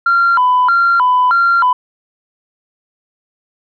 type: tone with vibrato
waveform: sine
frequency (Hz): 1174.7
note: D6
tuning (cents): 0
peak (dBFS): -7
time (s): 0.06-1.73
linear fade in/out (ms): 5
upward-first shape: square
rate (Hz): 1.6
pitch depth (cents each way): 280
effects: tanh soft clip ceiling -5 dBFS